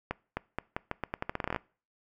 accelerating click train, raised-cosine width 0.5 ms, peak -16 dBFS, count 17, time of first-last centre 0.11-1.562 s, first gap 260 ms, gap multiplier 0.83, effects noise-tail reverb RT60 0.4 s tail -23 dB re dry

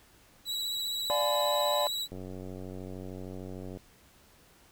40% pulse tone with vibrato, 3908 Hz, B7, 19 cents flat, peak -30 dBFS, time 0.45-2.08 s, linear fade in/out 50 ms, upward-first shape triangle, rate 15 Hz, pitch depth 32 cents each way
triangle chord, D diminished seventh, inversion none, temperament just, 587.3 / 704.8 / 845.8 / 1014.9 Hz, D5 / F5 / Ab5 / Cb6, 0 / +16 / +31 / +47 cents, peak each -27 / -33 / -32 / -31 dBFS, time 1.1-1.87 s, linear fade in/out 0 ms
click train, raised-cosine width 2 ms, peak -29 dBFS, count 155, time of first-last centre 2.12-3.772 s, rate 93.2 Hz
effects pink hiss -60 dBFS RMS until 4.71 s

